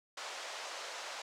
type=band-pass noise; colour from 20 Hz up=pink; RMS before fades=-44 dBFS; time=0.17-1.22 s; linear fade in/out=5 ms; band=550 to 7100 Hz; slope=24 dB/octave; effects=none